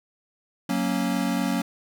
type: chord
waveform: square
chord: F# major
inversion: none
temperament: equal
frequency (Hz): 185 / 233.1 / 277.2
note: F#3 / A#3 / C#4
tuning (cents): 0 / 0 / 0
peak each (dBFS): -28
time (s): 0.69-1.62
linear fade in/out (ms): 5
effects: 10-bit

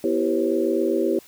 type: tone cluster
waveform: sine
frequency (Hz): 246.4 / 330.2 / 390.7 / 495.3 / 543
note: B3 / E4 / G4 / B4 / C#5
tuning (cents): -4 / +3 / -6 / +5 / -36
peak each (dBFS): -28 / -23 / -23 / -29 / -27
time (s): 0.04-1.19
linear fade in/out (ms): 2
effects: white hiss -50 dBFS RMS until 1.27 s

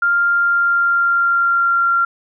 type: tone with pitch glide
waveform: sine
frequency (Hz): 1396.9 to 1379.3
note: F6 to F6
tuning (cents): 0 to -22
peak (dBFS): -12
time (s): 0.02-2.05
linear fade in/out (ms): 5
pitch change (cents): -22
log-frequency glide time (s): 0.29-1.91
effects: none

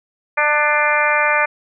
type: harmonic tone with a mistuned harmonic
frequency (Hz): 298.2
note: D4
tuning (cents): +27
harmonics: 2 / 3 / 4 / 5 / 6 / 7 / 8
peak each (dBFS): -21 / -21 / -21 / -21 / -21 / -21 / -21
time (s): 0.37-1.46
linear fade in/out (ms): 10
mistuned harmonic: 6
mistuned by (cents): -31
effects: none

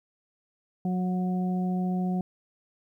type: harmonic tone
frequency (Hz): 182.8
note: F#3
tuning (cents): -21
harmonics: 1 / 2 / 3 / 4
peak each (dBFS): -25 / -38 / -46 / -37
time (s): 0.85-2.21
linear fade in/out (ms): 2
effects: 11-bit

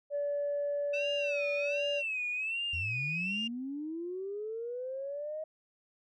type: tone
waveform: sine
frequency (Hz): 576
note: D5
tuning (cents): -34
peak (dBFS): -29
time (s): 0.1-2.03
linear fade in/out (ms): 50
type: tone with vibrato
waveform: sine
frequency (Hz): 2622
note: E7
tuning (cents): -10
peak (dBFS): -31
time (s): 0.93-3.48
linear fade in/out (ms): 10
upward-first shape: sine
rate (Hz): 1.3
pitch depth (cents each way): 120
type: linear sweep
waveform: sine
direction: up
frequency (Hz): 77.78 to 632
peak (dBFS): -35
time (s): 2.73-5.44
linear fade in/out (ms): 5
effects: tanh soft clip ceiling -26 dBFS

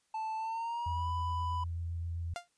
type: tone with pitch glide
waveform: triangle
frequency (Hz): 880 to 993.5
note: A5 to B5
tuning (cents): 0 to +10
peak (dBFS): -32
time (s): 0.14-1.64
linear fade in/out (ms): 5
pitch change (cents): +210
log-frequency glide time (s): 0.37-1.09
type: tone with vibrato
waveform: sine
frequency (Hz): 84.5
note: E2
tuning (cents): +43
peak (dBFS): -34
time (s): 0.86-2.34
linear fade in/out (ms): 5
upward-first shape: square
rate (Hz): 7.7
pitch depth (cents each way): 10
type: tone with exponential decay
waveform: sawtooth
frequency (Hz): 698.5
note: F5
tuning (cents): 0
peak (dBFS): -30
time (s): 2.36-2.48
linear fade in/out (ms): 0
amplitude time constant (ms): 24
effects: white hiss -75 dBFS RMS until 2.57 s + resampled to 22050 Hz

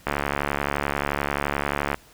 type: click train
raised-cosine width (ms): 0.5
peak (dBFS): -8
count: 135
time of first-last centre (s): 0.07-1.944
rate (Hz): 71.5
effects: pink hiss -52 dBFS RMS until 2.13 s

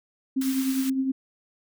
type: tone with tremolo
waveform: sine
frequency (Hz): 265.4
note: C4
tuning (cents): +25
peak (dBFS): -20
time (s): 0.36-1.12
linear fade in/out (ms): 10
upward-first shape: triangle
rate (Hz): 9.8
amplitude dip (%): 55
type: high-pass noise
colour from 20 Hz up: white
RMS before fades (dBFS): -36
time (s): 0.41-0.9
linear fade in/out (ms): 5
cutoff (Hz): 1100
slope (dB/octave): 24
effects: none

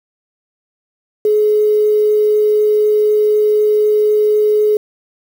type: tone with quantisation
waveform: sine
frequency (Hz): 424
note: G#4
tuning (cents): +36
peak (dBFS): -9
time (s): 1.25-4.77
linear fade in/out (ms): 2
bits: 6
effects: none

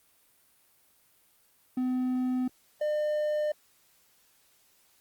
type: tone pair in turn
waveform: triangle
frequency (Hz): 253.8 / 602.6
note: B3 / D5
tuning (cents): +47 / +44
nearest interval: octave + minor third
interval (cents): 1497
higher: second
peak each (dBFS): -24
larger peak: neither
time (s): 1.77-2.48 / 2.81-3.52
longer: neither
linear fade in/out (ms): 5
effects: white hiss -65 dBFS RMS until 5 s + Opus 32 kbps

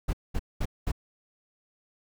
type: noise bursts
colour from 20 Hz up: brown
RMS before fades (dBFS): -26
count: 4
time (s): 0.08-0.918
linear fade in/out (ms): 10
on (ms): 52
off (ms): 210
effects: none

